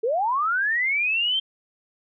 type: linear sweep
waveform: sine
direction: up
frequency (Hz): 420 to 3173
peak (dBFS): -20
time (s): 0.03-1.4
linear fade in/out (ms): 10
effects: none